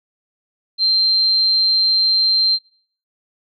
sine tone, 4147 Hz, C8, 16 cents flat, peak -12 dBFS, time 0.78-2.59 s, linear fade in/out 50 ms, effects noise-tail reverb RT60 0.5 s tail -22 dB re dry

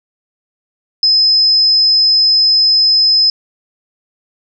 sine tone, 5100 Hz, D#8, 42 cents sharp, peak -7 dBFS, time 1.03-3.3 s, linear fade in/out 2 ms, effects none

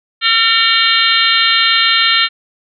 harmonic tone with a mistuned harmonic, 453.9 Hz, A#4, 46 cents flat, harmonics 3 / 4 / 5 / 6 / 7 / 8 / 9, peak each -17 / -17 / -17 / -17 / -17 / -17 / -17 dBFS, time 0.21-2.29 s, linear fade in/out 50 ms, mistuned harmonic 6, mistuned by +64 cents, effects none

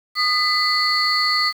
sine tone cluster, 1232 / 2006 / 4300 / 4534 Hz, D#6 / B6 / C8 / C#8, -17 / +26 / +47 / +38 cents, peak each -21 dBFS, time 0.15-1.53 s, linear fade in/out 50 ms, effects tanh soft clip ceiling -9 dBFS + 7-bit

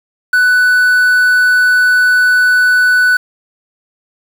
triangle tone with quantisation, 1490 Hz, F#6, 12 cents sharp, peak -5 dBFS, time 0.33-3.17 s, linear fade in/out 5 ms, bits 5, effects none

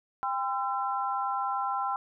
sine tone cluster, 798 / 1025 / 1345 Hz, G5 / C6 / E6, +31 / -36 / +34 cents, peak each -31 / -32 / -33 dBFS, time 0.23-1.96 s, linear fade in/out 0 ms, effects none

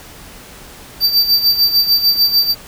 square tone with tremolo, 4654 Hz, D8, 17 cents flat, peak -8 dBFS, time 1-2.55 s, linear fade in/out 50 ms, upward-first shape sine, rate 6.7 Hz, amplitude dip 70%, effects pink hiss -37 dBFS RMS until 2.67 s

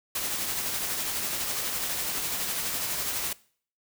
white noise with tremolo, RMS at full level -29 dBFS, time 0.15-3.33 s, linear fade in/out 5 ms, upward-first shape triangle, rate 12 Hz, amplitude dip 35%, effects noise-tail reverb RT60 0.5 s tail -21 dB re dry

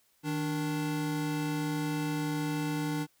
square tone pair together, 156.01 / 294.5 Hz, D#3 / D4, +5 / +5 cents, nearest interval major seventh, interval 1100 cents, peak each -34 / -33 dBFS, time 0.23-3.07 s, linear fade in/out 50 ms, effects white hiss -69 dBFS RMS until 3.2 s

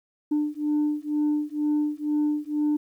sine beating tone pair, 297.4 / 299.5 Hz, D4 / D4, +22 / +34 cents, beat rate 2.1 Hz, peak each -24 dBFS, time 0.31-2.77 s, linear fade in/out 10 ms, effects tanh soft clip ceiling -18 dBFS + 10-bit

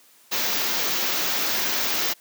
white band-stop noise, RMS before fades -24 dBFS, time 0.31-2.14 s, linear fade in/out 20 ms, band 6700 to 14000 Hz, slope 48 dB/octave, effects white hiss -55 dBFS RMS until 2.2 s + high-pass 200 Hz 12 dB/octave

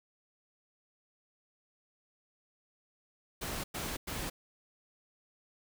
pink noise bursts, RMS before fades -38 dBFS, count 3, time 3.41-4.3 s, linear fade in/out 10 ms, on 230 ms, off 100 ms, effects none

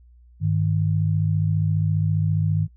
sine tone pair together, 100.8 / 155.6 Hz, G2 / D#3, +49 / 0 cents, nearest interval minor sixth, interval 751 cents, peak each -21 dBFS, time 0.4-2.68 s, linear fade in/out 50 ms, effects noise-tail reverb RT60 0.1 s tail -22 dB re dry + added 60 Hz sine -48 dBFS peak until 2.76 s

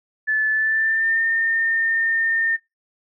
sine tone with pitch glide, 1739 to 1817 Hz, A6 to A#6, -21 to -45 cents, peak -17 dBFS, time 0.27-2.57 s, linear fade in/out 20 ms, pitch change +76 cents, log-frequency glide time 0.5-1.22 s, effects noise-tail reverb RT60 0.2 s tail -22 dB re dry

